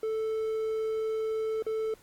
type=tone with dropouts; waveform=triangle; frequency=440 Hz; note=A4; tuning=in tune; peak=-26 dBFS; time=0.03-1.94 s; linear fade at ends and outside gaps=2 ms; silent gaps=1.624-1.665 s; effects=pink hiss -60 dBFS RMS until 2.02 s + AAC 64 kbps